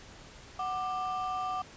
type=ring-modulated tone; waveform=triangle; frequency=964 Hz; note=B5; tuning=42 cents flat; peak=-26 dBFS; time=0.59-1.62 s; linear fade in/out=5 ms; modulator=221 Hz; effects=pink hiss -51 dBFS RMS until 1.76 s + resampled to 16000 Hz